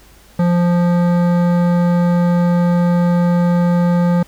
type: tone with hard clipping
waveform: triangle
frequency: 174.61 Hz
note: F3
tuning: in tune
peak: -13 dBFS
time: 0.39-4.23 s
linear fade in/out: 5 ms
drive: 18 dB
effects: added 50 Hz sine -48 dBFS peak until 4.27 s + pink hiss -47 dBFS RMS until 4.27 s